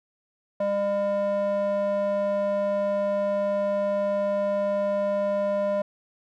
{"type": "tone with band-pass filter", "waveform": "square", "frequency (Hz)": 201.2, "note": "G3", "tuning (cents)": 45, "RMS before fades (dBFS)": -25, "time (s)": [0.6, 5.82], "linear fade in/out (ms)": 5, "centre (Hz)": 660, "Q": 3.9, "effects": []}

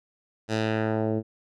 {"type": "tone with low-pass filter sweep", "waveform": "10% pulse", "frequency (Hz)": 110, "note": "A2", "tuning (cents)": 0, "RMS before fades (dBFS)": -26, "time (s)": [0.48, 1.23], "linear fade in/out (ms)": 50, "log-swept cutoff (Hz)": [6800, 350], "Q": 1.1, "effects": []}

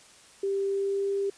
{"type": "tone with pitch glide", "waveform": "sine", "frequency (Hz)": [393.6, 396.6], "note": ["G4", "G4"], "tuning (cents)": [7, 20], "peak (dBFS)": -25, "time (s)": [0.43, 1.3], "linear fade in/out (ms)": 5, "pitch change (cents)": 13, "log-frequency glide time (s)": [0.66, 1.11], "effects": ["white hiss -54 dBFS RMS until 1.37 s", "resampled to 22050 Hz"]}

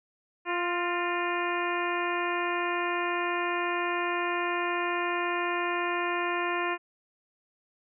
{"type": "harmonic tone with a mistuned harmonic", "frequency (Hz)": 349.2, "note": "F4", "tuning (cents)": 0, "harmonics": [1, 2, 3, 4, 5, 6, 7, 8], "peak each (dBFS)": [-32, -35, -32, -37, -35, -41, -36, -42], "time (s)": [0.45, 6.78], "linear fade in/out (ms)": 50, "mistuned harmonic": 5, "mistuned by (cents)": 37, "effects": []}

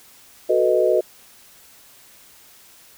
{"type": "chord", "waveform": "sine", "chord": "B dominant seventh", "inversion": "second", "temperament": "equal", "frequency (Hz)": [370, 440, 493.9, 622.3], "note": ["F#4", "A4", "B4", "D#5"], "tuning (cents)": [0, 0, 0, 0], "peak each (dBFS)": [-20, -22, -20, -19], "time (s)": [0.49, 1.01], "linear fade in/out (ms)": 10, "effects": ["white hiss -49 dBFS RMS until 2.97 s"]}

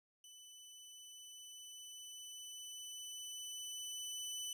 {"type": "tone with level ramp", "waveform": "20% pulse", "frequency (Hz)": 2995, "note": "F#7", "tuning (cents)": 20, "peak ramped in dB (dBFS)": [-51, -36], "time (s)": [0.24, 4.53], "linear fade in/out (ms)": 2, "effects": []}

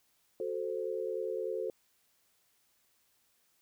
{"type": "chord", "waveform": "sine", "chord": "F# diminished", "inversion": "none", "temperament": "equal", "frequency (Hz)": [370, 440, 523.3], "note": ["F#4", "A4", "C5"], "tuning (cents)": [0, 0, 0], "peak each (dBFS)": [-38, -36, -38], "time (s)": [0.4, 1.7], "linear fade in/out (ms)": 2, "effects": ["white hiss -72 dBFS RMS until 3.61 s"]}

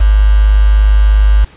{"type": "tone with quantisation", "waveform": "sine", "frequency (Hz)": 51.5, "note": "G#1", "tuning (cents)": -14, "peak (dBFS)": -4, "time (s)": [0, 1.45], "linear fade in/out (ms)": 10, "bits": 4, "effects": ["pink hiss -41 dBFS RMS until 1.56 s", "resampled to 8000 Hz"]}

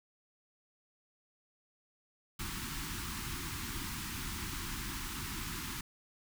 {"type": "band-stop noise", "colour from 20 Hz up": "pink", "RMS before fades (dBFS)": -40, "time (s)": [2.39, 5.81], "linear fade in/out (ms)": 5, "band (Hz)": [350, 920], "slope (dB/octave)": 48, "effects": []}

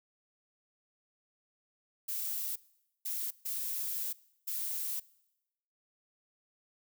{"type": "noise bursts at uneven times", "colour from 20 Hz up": "violet", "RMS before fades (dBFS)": -36, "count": 4, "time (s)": [[2.08, 2.56], [3.05, 3.31], [3.45, 4.13], [4.47, 5]], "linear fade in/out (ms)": 10, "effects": ["noise-tail reverb RT60 0.9 s tail -22 dB re dry"]}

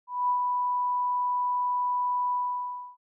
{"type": "tone with ADSR envelope", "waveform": "sine", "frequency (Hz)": 987.8, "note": "B5", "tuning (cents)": 0, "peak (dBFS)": -21, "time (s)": [0.07, 2.97], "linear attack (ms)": 220, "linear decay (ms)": 92, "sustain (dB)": -3, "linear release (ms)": 640, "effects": []}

